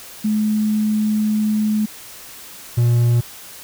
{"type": "tone pair in turn", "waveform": ["sine", "triangle"], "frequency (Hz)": [213.6, 119.43], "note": ["G#3", "A#2"], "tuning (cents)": [49, 42], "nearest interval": "minor seventh", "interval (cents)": 1007, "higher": "first", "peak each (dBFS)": [-15, -10], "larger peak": "second", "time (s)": [[0.24, 1.86], [2.77, 3.21]], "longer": "first", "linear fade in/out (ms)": 10, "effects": ["white hiss -38 dBFS RMS until 3.63 s"]}